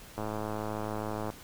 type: click train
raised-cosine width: 1 ms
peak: -21 dBFS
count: 121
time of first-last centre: 0.18-1.301 s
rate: 107 Hz
effects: pink hiss -50 dBFS RMS until 1.43 s